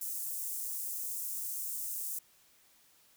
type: high-pass noise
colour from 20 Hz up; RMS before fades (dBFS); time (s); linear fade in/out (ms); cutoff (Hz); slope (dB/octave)
white; -38; 0.01-2.19; 5; 7300; 24
effects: white hiss -65 dBFS RMS until 3.16 s

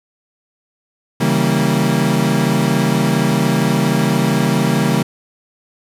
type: chord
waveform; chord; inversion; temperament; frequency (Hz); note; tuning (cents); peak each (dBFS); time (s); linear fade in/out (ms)
35% pulse; C# diminished seventh; none; equal with one note detuned; 138.59 / 162.92 / 196 / 233.1; C#3 / E3 / G3 / Bb3; 0 / -20 / 0 / 0; -17; 1.2-5.03; 10
effects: resampled to 32000 Hz + 7-bit

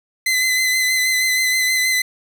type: tone with vibrato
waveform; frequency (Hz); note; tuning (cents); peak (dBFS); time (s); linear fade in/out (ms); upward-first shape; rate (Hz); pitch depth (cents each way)
sawtooth; 2034; C7; -50; -12; 0.26-2.02; 5; sine; 6.3; 25
effects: none

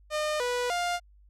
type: tone with pitch steps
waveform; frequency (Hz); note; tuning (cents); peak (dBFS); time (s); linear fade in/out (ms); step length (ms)
sawtooth; 608 / 490.7 / 703; D#5 / B4 / F5; -40 / -11 / +11; -23; 0.1-1; 50; 300
effects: added 50 Hz sine -54 dBFS peak until 1.29 s + low-pass 9000 Hz 12 dB/octave

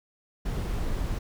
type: noise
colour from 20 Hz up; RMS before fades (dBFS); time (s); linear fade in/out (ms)
brown; -29; 0.45-1.19; 10
effects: none

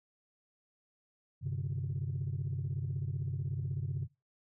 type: chord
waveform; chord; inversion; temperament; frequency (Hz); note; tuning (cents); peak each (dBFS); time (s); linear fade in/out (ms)
sine; G suspended fourth; none; equal with one note detuned; 96.04 / 130.81 / 146.83; G2 / C3 / D3; -35 / 0 / 0; -37 / -35 / -37; 1.41-4.08; 50
effects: noise-tail reverb RT60 0.2 s tail -17 dB re dry + tanh soft clip ceiling -28 dBFS

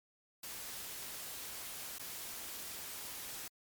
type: noise with dropouts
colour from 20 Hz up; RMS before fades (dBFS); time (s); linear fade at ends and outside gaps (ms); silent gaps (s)
white; -45; 0.43-3.48; 5; 1.985-1.994
effects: MP3 96 kbps

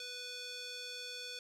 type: tone with band-pass filter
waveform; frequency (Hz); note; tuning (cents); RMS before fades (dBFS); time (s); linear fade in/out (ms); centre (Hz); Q
square; 493.8; B4; 0; -45; 0-1.39; 2; 4200; 2
effects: none

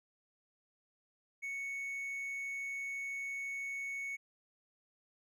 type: tone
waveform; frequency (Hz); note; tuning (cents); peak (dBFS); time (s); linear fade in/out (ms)
triangle; 2217; C#7; 0; -36; 1.42-4.17; 20
effects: none

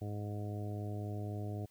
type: harmonic tone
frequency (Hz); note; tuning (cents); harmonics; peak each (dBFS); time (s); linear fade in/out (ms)
103.83; G#2; 0; 1 / 2 / 3 / 4 / 5 / 6 / 7; -38 / -47 / -47 / -49 / -55 / -51 / -52; 0.01-1.66; 10
effects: white hiss -70 dBFS RMS until 1.7 s

